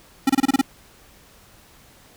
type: tone bursts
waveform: square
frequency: 270 Hz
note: C#4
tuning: 45 cents flat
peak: -14 dBFS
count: 7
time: 0.27-0.614 s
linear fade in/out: 5 ms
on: 26 ms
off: 27 ms
effects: pink hiss -51 dBFS RMS until 2.16 s